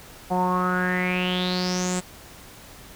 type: tone with low-pass filter sweep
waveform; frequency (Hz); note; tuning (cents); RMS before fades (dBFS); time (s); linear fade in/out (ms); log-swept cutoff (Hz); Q
sawtooth; 181.6; F#3; -32; -24; 0.3-2.01; 20; 780 to 8100; 8
effects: pink hiss -45 dBFS RMS until 2.95 s